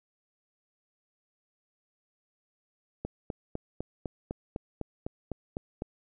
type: click train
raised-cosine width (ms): 2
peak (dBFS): -20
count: 12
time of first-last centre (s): 3.05-5.821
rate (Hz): 3.97
effects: none